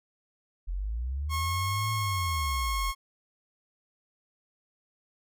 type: linear two-way sweep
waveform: sine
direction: up then down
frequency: 41.2 to 110 to 41.2 Hz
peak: -29 dBFS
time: 0.67-2.92 s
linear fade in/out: 20 ms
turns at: 1.92 s
type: tone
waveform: sawtooth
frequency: 1086 Hz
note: C#6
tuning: 36 cents flat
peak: -26 dBFS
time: 1.29-2.95 s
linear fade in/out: 50 ms
effects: none